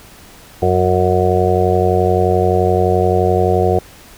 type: harmonic tone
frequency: 91.6 Hz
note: F#2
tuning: 17 cents flat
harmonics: 1 / 2 / 4 / 5 / 6 / 7 / 8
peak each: -17 / -22 / -17 / -17 / -23 / -21 / -18 dBFS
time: 0.62-3.79 s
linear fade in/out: 5 ms
effects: pink hiss -41 dBFS RMS until 4.17 s